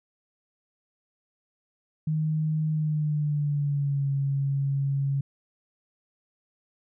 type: tone with pitch glide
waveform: sine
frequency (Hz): 155.56 to 138.59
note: D#3 to C#3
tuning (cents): 0 to 0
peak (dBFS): -23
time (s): 2.07-5.21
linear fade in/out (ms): 5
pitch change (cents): -200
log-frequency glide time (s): 2.7-4.1
effects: none

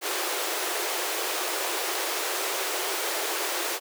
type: high-pass noise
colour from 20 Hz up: pink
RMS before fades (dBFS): -29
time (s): 0.01-3.8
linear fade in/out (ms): 50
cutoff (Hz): 330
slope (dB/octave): 96
effects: none

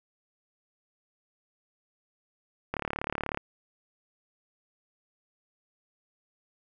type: click train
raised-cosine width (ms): 0.5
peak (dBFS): -15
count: 24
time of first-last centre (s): 2.74-3.374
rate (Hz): 36.3
effects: none

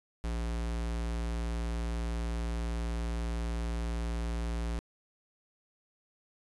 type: tone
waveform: square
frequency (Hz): 57.6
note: A#1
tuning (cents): -20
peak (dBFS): -32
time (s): 0.24-4.79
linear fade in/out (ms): 0
effects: resampled to 24000 Hz

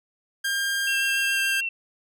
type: tone with pitch glide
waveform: sawtooth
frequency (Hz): 1604 to 1592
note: G6 to G6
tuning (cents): +39 to +26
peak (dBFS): -20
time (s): 0.44-1.61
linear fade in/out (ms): 10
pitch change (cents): -13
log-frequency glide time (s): 1.3-1.37
type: tone with vibrato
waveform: sine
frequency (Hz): 2704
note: E7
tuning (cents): +43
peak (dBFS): -25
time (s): 0.87-1.69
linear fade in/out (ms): 5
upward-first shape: sine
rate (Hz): 6.9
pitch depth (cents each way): 20
effects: none

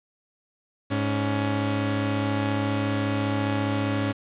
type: tone pair together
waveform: sawtooth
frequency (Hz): 104.88 / 280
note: G#2 / C#4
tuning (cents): +17 / +18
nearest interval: octave + perfect fourth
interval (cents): 1701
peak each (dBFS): -22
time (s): 0.9-4.13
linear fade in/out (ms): 20
effects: resampled to 8000 Hz + 8-bit

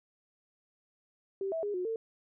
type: tone with pitch steps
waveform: sine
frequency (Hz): 389.4 / 652 / 411.2 / 362.8 / 450.3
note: G4 / E5 / G#4 / F#4 / A4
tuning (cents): -12 / -19 / -17 / -34 / +40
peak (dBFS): -31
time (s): 1.41-1.96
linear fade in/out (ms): 2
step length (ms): 110
effects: none

